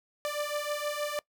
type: beating tone pair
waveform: sawtooth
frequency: 587.3 / 593.7 Hz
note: D5 / D5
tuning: 0 / +19 cents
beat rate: 6.4 Hz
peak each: -30 dBFS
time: 0.25-1.19 s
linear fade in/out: 0 ms
effects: noise-tail reverb RT60 0.1 s tail -23 dB re dry